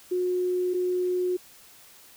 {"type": "tone pair in turn", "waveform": "sine", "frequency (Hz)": [362.2, 362.2], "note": ["F#4", "F#4"], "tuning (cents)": [-37, -37], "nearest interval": "unison", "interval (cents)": 0, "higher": "neither", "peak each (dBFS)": -23, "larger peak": "neither", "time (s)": [[0.11, 0.74], [0.74, 1.37]], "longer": "neither", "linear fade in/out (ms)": 10, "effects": ["white hiss -52 dBFS RMS until 2.16 s"]}